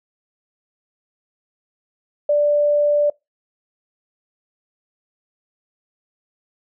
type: tone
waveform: sine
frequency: 587.3 Hz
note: D5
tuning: in tune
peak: -13 dBFS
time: 2.29-3.1 s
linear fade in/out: 5 ms
effects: noise-tail reverb RT60 0.2 s tail -24 dB re dry